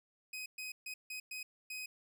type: tone bursts at uneven times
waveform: sawtooth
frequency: 2514 Hz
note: D#7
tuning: 17 cents sharp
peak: -38 dBFS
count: 6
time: 0.33-0.46 / 0.58-0.72 / 0.86-0.94 / 1.1-1.2 / 1.31-1.43 / 1.7-1.86 s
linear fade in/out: 5 ms
effects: none